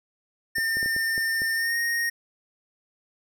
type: tone with pitch glide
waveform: square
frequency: 1807 to 1861 Hz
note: A6 to A#6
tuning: +46 to -3 cents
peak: -24 dBFS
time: 0.55-2.1 s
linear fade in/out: 10 ms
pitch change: +51 cents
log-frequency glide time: 1.54-1.77 s
type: clicks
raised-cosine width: 2 ms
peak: -24 dBFS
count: 7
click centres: 0.583 / 0.77 / 0.829 / 0.86 / 0.964 / 1.179 / 1.419 s
effects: none